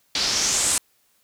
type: noise with low-pass filter sweep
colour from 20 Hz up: white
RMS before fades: -22 dBFS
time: 0.15-0.78 s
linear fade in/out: 2 ms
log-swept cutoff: 4500 to 8900 Hz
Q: 3.3
effects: white hiss -64 dBFS RMS until 1.23 s